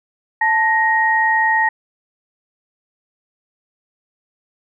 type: tone pair together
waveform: sine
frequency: 880 / 1874.9 Hz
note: A5 / A#6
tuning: 0 / +9 cents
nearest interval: octave + minor second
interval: 1309 cents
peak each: -16 / -15 dBFS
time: 0.41-1.69 s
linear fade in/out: 5 ms
effects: none